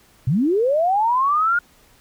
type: linear sweep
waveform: sine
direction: up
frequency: 110 to 1443 Hz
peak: -15 dBFS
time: 0.27-1.59 s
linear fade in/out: 5 ms
effects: pink hiss -54 dBFS RMS until 2 s